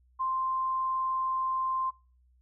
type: tone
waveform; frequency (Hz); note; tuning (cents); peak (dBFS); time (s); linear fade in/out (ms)
sine; 1046.5; C6; 0; -27; 0.19-1.91; 20
effects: noise-tail reverb RT60 0.4 s tail -24 dB re dry + added 62 Hz sine -61 dBFS peak until 2.41 s